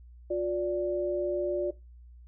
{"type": "tone pair together", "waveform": "sine", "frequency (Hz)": [356.9, 584], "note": ["F4", "D5"], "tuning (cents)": [38, -10], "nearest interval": "major sixth", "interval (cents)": 852, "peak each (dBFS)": [-29, -29], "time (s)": [0.3, 1.71], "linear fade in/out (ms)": 10, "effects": ["noise-tail reverb RT60 0.2 s tail -17 dB re dry", "added 60 Hz sine -48 dBFS peak until 2.27 s"]}